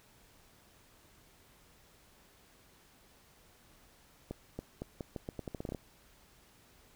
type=accelerating click train; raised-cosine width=2 ms; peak=-25 dBFS; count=14; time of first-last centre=4.31-5.748 s; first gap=280 ms; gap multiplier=0.82; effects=pink hiss -63 dBFS RMS until 6.95 s